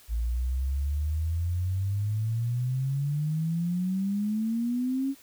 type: exponential sweep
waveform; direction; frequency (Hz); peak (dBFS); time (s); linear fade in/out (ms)
sine; up; 55.5 to 277.2; -25; 0.08-5.15; 50
effects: white hiss -55 dBFS RMS until 5.22 s